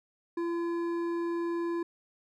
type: tone with hard clipping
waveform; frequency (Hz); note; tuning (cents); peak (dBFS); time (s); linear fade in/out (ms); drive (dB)
sine; 340.1; F4; -46; -31; 0.37-1.83; 5; 9
effects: none